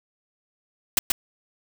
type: noise with echo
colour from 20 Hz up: white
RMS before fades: -19 dBFS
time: 0.97-0.99 s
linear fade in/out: 2 ms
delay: 130 ms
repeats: 1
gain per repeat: -2 dB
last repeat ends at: 1.12 s
effects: none